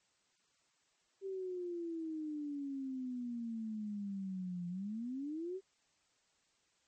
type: exponential two-way sweep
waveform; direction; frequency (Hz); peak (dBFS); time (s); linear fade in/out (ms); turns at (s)
sine; down then up; 392 to 173.4 to 392; -38; 1.21-5.61; 50; 4.68
effects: white hiss -75 dBFS RMS until 6.87 s + MP3 32 kbps